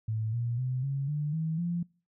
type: tone with pitch steps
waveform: sine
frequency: 110 / 118.58 / 127.83 / 137.79 / 148.54 / 160.12 / 172.61 Hz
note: A2 / A#2 / C3 / C#3 / D3 / D#3 / F3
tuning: 0 / +30 / -40 / -10 / +20 / +50 / -20 cents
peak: -28 dBFS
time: 0.08-1.83 s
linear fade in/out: 5 ms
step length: 250 ms
effects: noise-tail reverb RT60 0.4 s tail -26 dB re dry